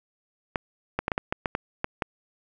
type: clicks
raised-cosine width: 0.5 ms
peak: -10 dBFS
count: 10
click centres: 0.558 / 0.99 / 1.081 / 1.118 / 1.179 / 1.325 / 1.458 / 1.551 / 1.844 / 2.022 s
effects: none